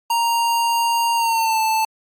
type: tone with pitch glide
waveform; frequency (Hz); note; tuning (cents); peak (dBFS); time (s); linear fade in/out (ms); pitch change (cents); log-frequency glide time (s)
square; 932.3 to 882; A#5 to A5; 0 to +4; -17; 0.1-1.85; 5; -96; 1.15-1.6
effects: AAC 64 kbps